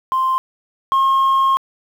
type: tone pair in turn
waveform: sine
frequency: 1047 / 1075.2 Hz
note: C6 / C6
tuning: +1 / +47 cents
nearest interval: unison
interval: 46 cents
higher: second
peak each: -13 / -9 dBFS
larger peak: second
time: 0.12-0.38 / 0.92-1.57 s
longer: second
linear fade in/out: 0 ms
effects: tanh soft clip ceiling -11 dBFS + 7-bit